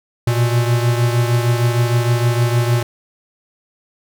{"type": "beating tone pair", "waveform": "square", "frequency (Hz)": [118.4, 124.9], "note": ["A#2", "B2"], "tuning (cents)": [27, 20], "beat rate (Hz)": 6.5, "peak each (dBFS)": [-15, -21], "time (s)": [0.27, 2.83], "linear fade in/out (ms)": 5, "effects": []}